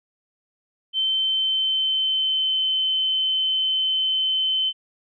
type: tone with pitch glide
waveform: sine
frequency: 3091 to 3066 Hz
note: G7 to G7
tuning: -25 to -39 cents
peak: -19 dBFS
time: 0.93-4.73 s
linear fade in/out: 50 ms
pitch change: -14 cents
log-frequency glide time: 1.16-2.61 s
effects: none